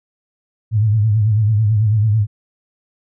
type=tone with vibrato; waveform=sine; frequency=107.4 Hz; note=A2; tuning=41 cents flat; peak=-11 dBFS; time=0.71-2.27 s; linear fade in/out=50 ms; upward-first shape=triangle; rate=9.1 Hz; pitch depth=110 cents each way; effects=none